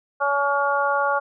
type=harmonic tone; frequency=282.5 Hz; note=C#4; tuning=33 cents sharp; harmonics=2 / 3 / 4 / 5; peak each=-24 / -24 / -24 / -24 dBFS; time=0.2-1.2 s; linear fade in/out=20 ms; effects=none